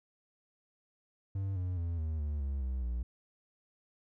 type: tone with pitch steps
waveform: triangle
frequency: 97.3 / 90.78 / 84.7 / 79.03 / 73.74 / 68.8 / 64.19 / 59.9 Hz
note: G2 / F#2 / E2 / D#2 / D2 / C#2 / C2 / A#1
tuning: -12 / -32 / +48 / +28 / +8 / -12 / -32 / +48 cents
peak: -30 dBFS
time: 1.35-3.03 s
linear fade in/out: 5 ms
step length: 210 ms
effects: none